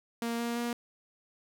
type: tone with pitch steps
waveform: sawtooth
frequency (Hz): 233.1 / 235.5 / 238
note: A#3 / A#3 / A#3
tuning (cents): 0 / +18 / +36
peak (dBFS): -27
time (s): 0.22-0.73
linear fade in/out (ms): 2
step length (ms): 170
effects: none